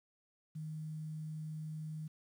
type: tone with quantisation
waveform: sine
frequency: 155.56 Hz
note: D#3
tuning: in tune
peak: -40 dBFS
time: 0.55-2.08 s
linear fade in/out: 10 ms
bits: 11
effects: none